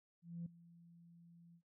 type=tone with ADSR envelope; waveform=sine; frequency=170 Hz; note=F3; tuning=46 cents flat; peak=-40 dBFS; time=0.22-1.62 s; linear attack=240 ms; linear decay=5 ms; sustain=-20 dB; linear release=75 ms; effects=noise-tail reverb RT60 0.2 s tail -22 dB re dry + tanh soft clip ceiling -38 dBFS